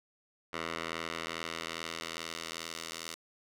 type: tone with band-pass filter sweep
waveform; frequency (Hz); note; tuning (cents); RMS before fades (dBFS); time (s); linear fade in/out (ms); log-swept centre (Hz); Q
10% pulse; 82.41; E2; 0; -40; 0.53-3.15; 5; 1800 to 5800; 0.73
effects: none